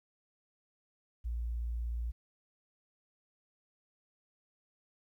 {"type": "tone", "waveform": "sine", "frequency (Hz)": 58.27, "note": "A#1", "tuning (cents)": 0, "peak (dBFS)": -33, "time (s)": [1.24, 2.12], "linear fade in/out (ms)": 20, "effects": ["12-bit"]}